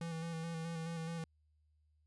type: tone with vibrato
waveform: square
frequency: 164.81 Hz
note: E3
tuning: in tune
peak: -40 dBFS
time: 0.01-1.24 s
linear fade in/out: 2 ms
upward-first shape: square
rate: 4.7 Hz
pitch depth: 26 cents each way
effects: added 76 Hz sine -70 dBFS peak until 2.06 s + resampled to 24000 Hz